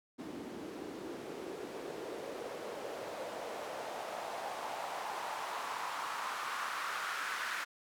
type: noise with band-pass filter sweep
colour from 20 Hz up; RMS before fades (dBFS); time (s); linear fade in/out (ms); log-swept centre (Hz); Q
white; -41; 0.18-7.65; 20; 280 to 1500; 2.5
effects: none